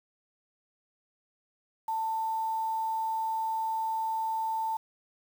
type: tone with quantisation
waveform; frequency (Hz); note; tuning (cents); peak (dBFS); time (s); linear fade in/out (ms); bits
sine; 890; A5; +20; -28; 1.88-4.77; 5; 8
effects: none